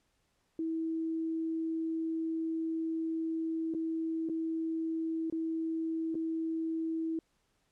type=tone with dropouts; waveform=sine; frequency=324.3 Hz; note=E4; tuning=28 cents flat; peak=-31 dBFS; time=0.59-7.19 s; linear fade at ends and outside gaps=2 ms; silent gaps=3.739-3.747 / 4.289-4.296 / 5.3-5.324 / 6.145-6.152 s; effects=pink hiss -75 dBFS RMS until 7.71 s + low-pass 10000 Hz 12 dB/octave